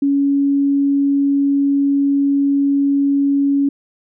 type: tone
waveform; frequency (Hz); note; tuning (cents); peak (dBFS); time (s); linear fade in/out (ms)
sine; 280; C#4; +18; -12; 0.02-3.69; 5
effects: none